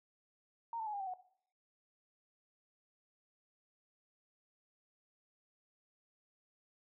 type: tone with pitch steps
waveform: sine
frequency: 925 / 883.7 / 844.3 / 806.7 / 770.7 / 736.3 Hz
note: A#5 / A5 / G#5 / G5 / G5 / F#5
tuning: -14 / +7 / +28 / +49 / -30 / -9 cents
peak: -38 dBFS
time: 0.73-1.138 s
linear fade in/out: 2 ms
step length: 68 ms
effects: noise-tail reverb RT60 0.6 s tail -17 dB re dry